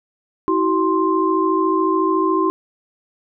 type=tone cluster; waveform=sine; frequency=323.7 / 377.6 / 1049 Hz; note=E4 / F#4 / C6; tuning=-31 / +35 / +4 cents; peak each=-19 dBFS; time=0.48-2.5 s; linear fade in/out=0 ms; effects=none